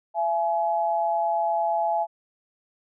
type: tone pair together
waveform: sine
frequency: 674.8 / 846 Hz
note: E5 / G#5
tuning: +40 / +32 cents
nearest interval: major third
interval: 392 cents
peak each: -24 dBFS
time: 0.14-2.07 s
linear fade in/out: 50 ms
effects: none